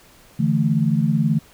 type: chord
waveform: sine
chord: D suspended second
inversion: none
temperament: just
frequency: 146.83 / 165.19 / 220.2 Hz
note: D3 / E3 / A3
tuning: 0 / +4 / +2 cents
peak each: -20 dBFS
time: 0.39-1.39 s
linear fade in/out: 10 ms
effects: pink hiss -50 dBFS RMS until 1.53 s